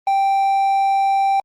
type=tone; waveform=triangle; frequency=784 Hz; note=G5; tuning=in tune; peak=-12 dBFS; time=0.07-1.4 s; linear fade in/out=2 ms; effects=Opus 32 kbps